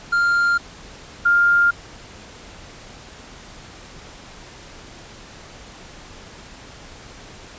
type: tone pair in turn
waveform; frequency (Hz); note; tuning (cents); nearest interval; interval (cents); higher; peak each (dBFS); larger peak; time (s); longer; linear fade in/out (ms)
triangle / sine; 1396.9 / 1402; F6 / F6; 0 / +6; unison; 6; second; -13 / -12; second; 0.12-0.58 / 1.25-1.71; neither; 10
effects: pink hiss -41 dBFS RMS until 7.58 s + resampled to 16000 Hz